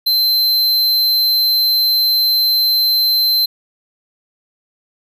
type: tone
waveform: square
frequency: 4100 Hz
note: C8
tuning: 36 cents flat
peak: -12 dBFS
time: 0.06-3.46 s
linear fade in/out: 10 ms
effects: none